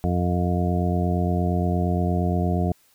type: harmonic tone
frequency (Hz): 88.6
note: F2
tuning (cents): +25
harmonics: 1 / 2 / 3 / 4 / 5 / 7 / 8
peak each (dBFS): -23 / -24 / -31 / -31 / -33 / -33 / -30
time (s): 0.04-2.72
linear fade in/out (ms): 0
effects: white hiss -60 dBFS RMS until 2.94 s